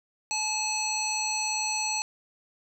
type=harmonic tone; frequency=861 Hz; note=A5; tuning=38 cents flat; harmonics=1 / 3 / 5 / 7 / 9; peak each=-33 / -33 / -33 / -33 / -33 dBFS; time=0.31-2.02 s; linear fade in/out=0 ms; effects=9-bit

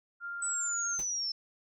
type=tone; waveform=sine; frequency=1396.9 Hz; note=F6; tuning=in tune; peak=-36 dBFS; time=0.2-0.99 s; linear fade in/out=50 ms
type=exponential sweep; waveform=sine; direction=down; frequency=8060 to 5274 Hz; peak=-31 dBFS; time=0.42-1.32 s; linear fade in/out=5 ms
type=noise with exponential decay; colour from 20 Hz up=pink; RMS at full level=-40 dBFS; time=0.99-1.09 s; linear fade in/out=1 ms; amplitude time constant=20 ms
effects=none

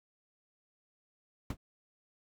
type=noise with exponential decay; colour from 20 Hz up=brown; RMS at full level=-28 dBFS; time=1.5-1.57 s; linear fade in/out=5 ms; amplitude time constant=15 ms; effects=none

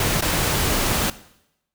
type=noise with dropouts; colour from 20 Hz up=pink; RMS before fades=-21 dBFS; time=0-1.1 s; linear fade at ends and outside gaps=2 ms; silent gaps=0.209-0.222 s; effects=noise-tail reverb RT60 0.8 s tail -17 dB re dry

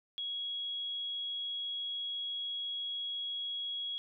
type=tone; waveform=sine; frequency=3322 Hz; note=G#7; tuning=in tune; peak=-35 dBFS; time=0.18-3.98 s; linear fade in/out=0 ms; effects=none

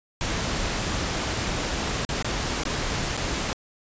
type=noise with dropouts; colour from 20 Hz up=pink; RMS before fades=-27 dBFS; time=0.21-3.53 s; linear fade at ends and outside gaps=0 ms; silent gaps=2.05-2.091 / 2.225-2.246 / 2.635-2.653 / 3.168-3.175 s; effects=resampled to 16000 Hz

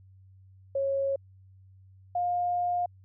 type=tone pair in turn; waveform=sine; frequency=548 / 708.5 Hz; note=C#5 / F5; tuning=-20 / +25 cents; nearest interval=major third; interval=445 cents; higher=second; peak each=-25 dBFS; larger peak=neither; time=0.75-1.16 / 2.15-2.86 s; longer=second; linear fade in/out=5 ms; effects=added 95 Hz sine -52 dBFS peak until 3.04 s

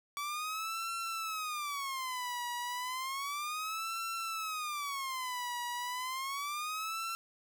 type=tone with vibrato; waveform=sawtooth; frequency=1142 Hz; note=D6; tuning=49 cents flat; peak=-32 dBFS; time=0.17-7.15 s; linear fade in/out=0 ms; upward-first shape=sine; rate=0.32 Hz; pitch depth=290 cents each way; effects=none

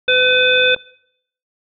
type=click train; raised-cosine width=1 ms; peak=-23 dBFS; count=34; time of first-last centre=0.08-0.763 s; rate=48.3 Hz
type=harmonic tone; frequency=505 Hz; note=B4; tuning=39 cents sharp; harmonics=1 / 3 / 5 / 7; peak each=-16 / -16 / -16 / -16 dBFS; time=0.08-0.75 s; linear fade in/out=5 ms
effects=noise-tail reverb RT60 0.7 s tail -23 dB re dry

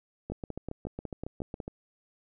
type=two click trains; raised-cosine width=2 ms; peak=-22 / -23 dBFS; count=8 / 11; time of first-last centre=0.32-1.602 / 0.3-1.679 s; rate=5.46 / 7.25 Hz; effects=none

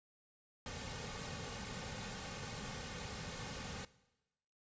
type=noise with comb filter; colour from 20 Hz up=pink; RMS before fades=-45 dBFS; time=0.66-3.85 s; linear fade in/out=2 ms; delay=3 ms; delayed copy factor=-0.65; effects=noise-tail reverb RT60 1.0 s tail -19 dB re dry + resampled to 16000 Hz

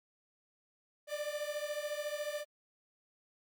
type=beating tone pair; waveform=45% pulse; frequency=587.3 / 601.3 Hz; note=D5 / D5; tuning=0 / +41 cents; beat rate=14 Hz; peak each=-39 / -40 dBFS; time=1.07-2.45 s; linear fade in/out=50 ms; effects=Opus 48 kbps

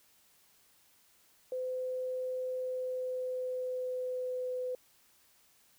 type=tone with pitch glide; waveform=sine; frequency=510 to 504.1 Hz; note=C5 to B4; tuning=-44 to +35 cents; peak=-33 dBFS; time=1.52-4.75 s; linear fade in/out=2 ms; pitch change=-21 cents; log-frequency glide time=2.57-4.63 s; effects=white hiss -66 dBFS RMS until 5.78 s

